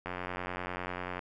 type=click train; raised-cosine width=0.5 ms; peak=-21 dBFS; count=103; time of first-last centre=0.06-1.192 s; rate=90.1 Hz; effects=none